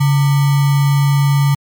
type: tone with sample-and-hold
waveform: sine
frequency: 140.9 Hz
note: C#3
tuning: 29 cents sharp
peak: -9 dBFS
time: 0-1.55 s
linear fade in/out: 10 ms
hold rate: 1050 Hz
effects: MP3 96 kbps